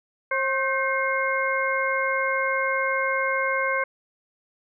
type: harmonic tone with a mistuned harmonic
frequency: 535 Hz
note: C5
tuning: 38 cents sharp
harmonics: 1 / 2 / 3 / 4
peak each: -27 / -27 / -27 / -27 dBFS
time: 0.31-3.84 s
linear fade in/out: 5 ms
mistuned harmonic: 3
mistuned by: -57 cents
effects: none